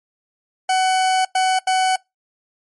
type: tone bursts at uneven times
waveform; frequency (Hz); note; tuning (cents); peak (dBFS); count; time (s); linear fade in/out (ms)
40% pulse; 750; F#5; +23; -14; 3; 0.69-1.25 / 1.35-1.59 / 1.67-1.96; 5
effects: noise-tail reverb RT60 0.2 s tail -25 dB re dry + MP3 48 kbps